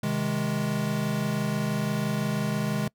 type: chord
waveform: square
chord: Ab major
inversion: first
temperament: equal with one note detuned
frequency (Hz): 130.81 / 156.83 / 207.7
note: C3 / Eb3 / Ab3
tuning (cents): 0 / +14 / 0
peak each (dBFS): -32 / -31 / -29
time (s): 0.03-2.88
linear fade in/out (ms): 5
effects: noise-tail reverb RT60 0.1 s tail -24 dB re dry